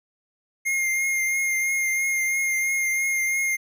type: tone with vibrato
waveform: square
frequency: 2126 Hz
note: C7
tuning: 27 cents sharp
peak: -22 dBFS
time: 0.65-3.57 s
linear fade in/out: 20 ms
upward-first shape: triangle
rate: 3 Hz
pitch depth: 25 cents each way
effects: none